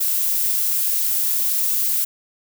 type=noise; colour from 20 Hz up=violet; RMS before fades=-20 dBFS; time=0-2.05 s; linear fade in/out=10 ms; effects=none